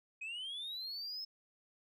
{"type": "linear sweep", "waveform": "sine", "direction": "up", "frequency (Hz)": [2489, 5240], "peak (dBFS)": -38, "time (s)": [0.21, 1.25], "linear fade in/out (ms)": 10, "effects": ["tanh soft clip ceiling -39 dBFS"]}